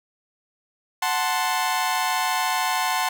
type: chord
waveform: sawtooth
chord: F# diminished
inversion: none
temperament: equal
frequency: 740 / 880 / 1046.5 Hz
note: F#5 / A5 / C6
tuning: 0 / 0 / 0 cents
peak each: -22 dBFS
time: 1.02-3.09 s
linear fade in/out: 5 ms
effects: none